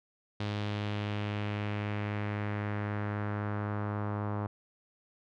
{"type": "tone with low-pass filter sweep", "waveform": "sawtooth", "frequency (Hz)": 103.83, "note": "G#2", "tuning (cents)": 0, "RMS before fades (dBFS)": -34, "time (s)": [0.4, 4.47], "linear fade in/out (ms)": 5, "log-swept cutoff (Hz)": [3800, 1100], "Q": 1.9, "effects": []}